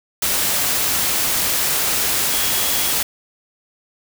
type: tone in noise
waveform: sine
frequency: 3322 Hz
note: G#7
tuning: in tune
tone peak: -29 dBFS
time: 2.31-2.92 s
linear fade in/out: 5 ms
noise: white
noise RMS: -19 dBFS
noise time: 0.22-3.03 s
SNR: -13 dB
effects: none